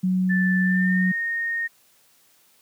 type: tone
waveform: sine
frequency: 185 Hz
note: F#3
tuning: in tune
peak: -18 dBFS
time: 0.03-1.12 s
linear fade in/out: 10 ms
type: tone with pitch glide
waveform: sine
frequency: 1760 to 1849.6 Hz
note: A6 to A#6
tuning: 0 to -14 cents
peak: -23 dBFS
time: 0.29-1.68 s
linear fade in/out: 20 ms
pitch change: +86 cents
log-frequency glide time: 0.61-1.09 s
effects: white hiss -59 dBFS RMS until 2.61 s + high-pass 100 Hz 12 dB/octave